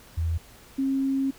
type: tone pair in turn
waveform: sine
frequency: 82.41 / 269.9 Hz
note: E2 / C#4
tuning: 0 / -46 cents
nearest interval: octave + major sixth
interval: 2054 cents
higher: second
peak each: -23 / -22 dBFS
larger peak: second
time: 0.17-0.38 / 0.78-1.31 s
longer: second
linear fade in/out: 10 ms
effects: pink hiss -51 dBFS RMS until 1.38 s